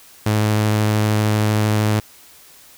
sawtooth tone with vibrato, 106.7 Hz, G#2, 47 cents sharp, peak -11 dBFS, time 0.26-2 s, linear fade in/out 5 ms, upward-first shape square, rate 13 Hz, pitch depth 9 cents each way, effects white hiss -46 dBFS RMS until 2.77 s

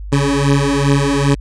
20% pulse beating tone pair, 139.2 / 141.7 Hz, C#3 / C#3, +8 / +38 cents, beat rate 2.5 Hz, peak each -10 dBFS, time 0.12-1.35 s, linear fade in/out 10 ms, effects added 50 Hz sine -25 dBFS peak until 1.4 s + resampled to 22050 Hz

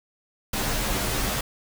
pink noise with comb filter, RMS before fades -26 dBFS, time 0.53-1.41 s, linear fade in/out 5 ms, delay 12 ms, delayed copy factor -0.85, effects none

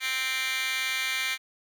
10% pulse tone with high-pass filter, 261.6 Hz, C4, in tune, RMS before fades -29 dBFS, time 0-1.38 s, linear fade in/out 50 ms, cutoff 2400 Hz, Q 9.7, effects none

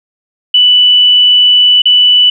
sine tone with dropouts, 2973 Hz, F#7, 8 cents sharp, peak -3 dBFS, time 0.54-2.3 s, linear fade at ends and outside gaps 5 ms, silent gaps 1.82-1.855 s, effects none

